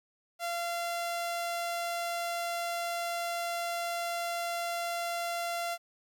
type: tone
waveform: sawtooth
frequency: 687 Hz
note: F5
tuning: 29 cents flat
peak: -28 dBFS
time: 0.39-5.78 s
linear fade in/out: 50 ms
effects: 11-bit